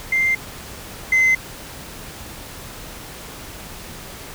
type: tone pair in turn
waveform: sine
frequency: 2093 / 2057 Hz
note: C7 / C7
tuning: 0 / -30 cents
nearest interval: unison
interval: 30 cents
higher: first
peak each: -14 / -10 dBFS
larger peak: second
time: 0.12-0.35 / 1.12-1.35 s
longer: neither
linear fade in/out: 5 ms
effects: tanh soft clip ceiling -11 dBFS + pink hiss -36 dBFS RMS until 4.34 s